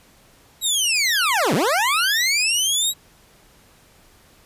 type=linear two-way sweep; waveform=20% pulse; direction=down then up; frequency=3900 to 130 to 3900 Hz; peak=-12 dBFS; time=0.61-2.94 s; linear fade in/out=50 ms; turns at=1.54 s; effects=pink hiss -53 dBFS RMS until 4.45 s + resampled to 32000 Hz